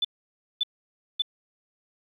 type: tone bursts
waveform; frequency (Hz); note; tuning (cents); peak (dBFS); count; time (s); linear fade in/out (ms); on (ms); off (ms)
sine; 3500; A7; -10; -21; 3; 0.02-1.221; 5; 27; 560
effects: 10-bit